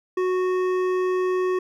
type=tone with hard clipping; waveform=sine; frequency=368.3 Hz; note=F#4; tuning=8 cents flat; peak=-22 dBFS; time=0.17-1.59 s; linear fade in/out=5 ms; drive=11 dB; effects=none